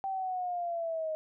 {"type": "linear sweep", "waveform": "sine", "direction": "down", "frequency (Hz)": [780, 622.3], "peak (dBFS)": -31, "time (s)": [0.04, 1.15], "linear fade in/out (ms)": 0, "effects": []}